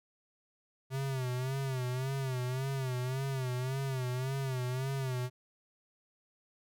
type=tone with vibrato; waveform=square; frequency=130.6 Hz; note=C3; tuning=3 cents flat; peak=-33 dBFS; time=0.9-5.3 s; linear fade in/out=50 ms; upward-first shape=sine; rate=1.8 Hz; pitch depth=82 cents each way; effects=none